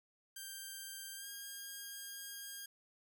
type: tone with pitch glide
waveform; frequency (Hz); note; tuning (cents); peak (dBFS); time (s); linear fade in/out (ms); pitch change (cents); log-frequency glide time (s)
5% pulse; 1579 to 1619.6; G6 to G#6; +12 to -44; -35; 0.36-2.66; 5; +44; 1.15-1.27
effects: none

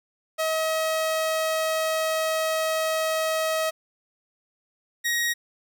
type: tone pair in turn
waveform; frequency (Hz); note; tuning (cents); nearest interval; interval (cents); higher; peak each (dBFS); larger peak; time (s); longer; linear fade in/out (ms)
sawtooth; 637 / 1887.5; D#5 / A#6; +41 / +21; octave + perfect fifth; 1880; second; -19; neither; 0.38-3.71 / 5.04-5.34; first; 20
effects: none

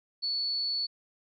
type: tone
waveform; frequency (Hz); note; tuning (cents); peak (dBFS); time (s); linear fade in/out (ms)
sine; 4435; C#8; 0; -28; 0.22-0.87; 20
effects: none

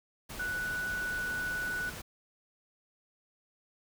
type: tone in noise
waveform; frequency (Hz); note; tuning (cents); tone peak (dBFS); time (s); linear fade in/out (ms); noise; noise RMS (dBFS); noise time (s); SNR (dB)
sine; 1480; F#6; 0; -32; 0.39-1.9; 10; pink; -43; 0.29-2.02; +8
effects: none

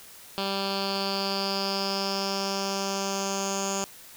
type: tone with low-pass filter sweep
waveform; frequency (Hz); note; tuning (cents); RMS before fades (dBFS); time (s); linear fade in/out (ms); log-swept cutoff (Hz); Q
10% pulse; 196; G3; 0; -29; 0.38-3.84; 0; 4100 to 6800; 6.9
effects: white hiss -48 dBFS RMS until 4.16 s

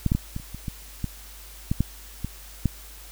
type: clicks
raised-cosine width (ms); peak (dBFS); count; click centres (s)
5; -9 / -8 / -10 / -18 / -29 / -24 / -17 / -14 / -10 / -8 / -16 / -8; 12; 0.063 / 0.119 / 0.15 / 0.364 / 0.399 / 0.546 / 0.682 / 1.043 / 1.715 / 1.806 / 2.246 / 2.657
effects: added 50 Hz sine -44 dBFS peak until 3.11 s + white hiss -46 dBFS RMS until 3.11 s

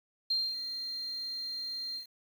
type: tone with ADSR envelope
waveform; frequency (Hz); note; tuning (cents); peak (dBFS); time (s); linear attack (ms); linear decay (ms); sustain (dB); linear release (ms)
sine; 4186; C8; 0; -26; 0.3-2.07; 7; 240; -9; 110
effects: 9-bit

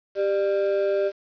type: ring-modulated tone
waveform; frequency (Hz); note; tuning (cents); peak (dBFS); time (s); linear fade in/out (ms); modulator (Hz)
triangle; 496; B4; +7; -15; 0.15-1.12; 50; 102
effects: resampled to 11025 Hz + 8-bit

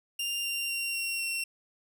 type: tone with pitch steps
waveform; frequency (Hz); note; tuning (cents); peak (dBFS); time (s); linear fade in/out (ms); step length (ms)
sawtooth; 2794 / 2776 / 2759 / 2741 / 2724; F7 / F7 / F7 / F7 / F7; 0 / -11 / -22 / -33 / -44; -27; 0.19-1.44; 5; 250
effects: none

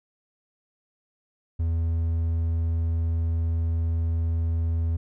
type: tone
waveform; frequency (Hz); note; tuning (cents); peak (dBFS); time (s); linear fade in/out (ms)
triangle; 82.5; E2; +2; -20; 1.59-4.97; 10
effects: none

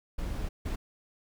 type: noise bursts at uneven times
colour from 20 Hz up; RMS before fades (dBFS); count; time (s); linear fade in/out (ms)
brown; -33; 2; 0.18-0.49 / 0.65-0.76; 10
effects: none

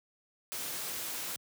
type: noise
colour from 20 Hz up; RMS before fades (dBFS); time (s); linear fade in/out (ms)
white; -38; 0.52-1.36; 0
effects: high-pass 100 Hz 12 dB/octave

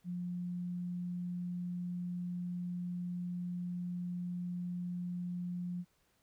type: tone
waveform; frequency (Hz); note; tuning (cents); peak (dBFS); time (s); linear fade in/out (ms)
sine; 177.2; F3; +25; -36; 0.04-5.85; 50
effects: pink hiss -74 dBFS RMS until 6.22 s

